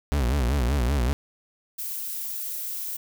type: tone with vibrato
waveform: 40% pulse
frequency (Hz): 65.41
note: C2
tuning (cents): 0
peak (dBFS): -20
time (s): 0.12-1.13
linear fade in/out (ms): 0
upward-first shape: sine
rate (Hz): 5.2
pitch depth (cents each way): 200
type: noise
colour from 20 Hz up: violet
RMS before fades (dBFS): -32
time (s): 1.78-2.97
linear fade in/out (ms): 10
effects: none